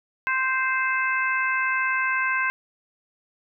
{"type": "harmonic tone", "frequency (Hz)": 522, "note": "C5", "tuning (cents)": -4, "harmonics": [2, 3, 4, 5], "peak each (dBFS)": [-27, -24, -28, -30], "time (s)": [0.27, 2.5], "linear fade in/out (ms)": 0, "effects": []}